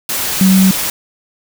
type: tone in noise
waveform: sine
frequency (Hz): 190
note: F#3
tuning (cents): +46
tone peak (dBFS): -6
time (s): 0.41-0.71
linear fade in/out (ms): 2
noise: white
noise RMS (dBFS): -18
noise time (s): 0.09-0.9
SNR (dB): +9
effects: none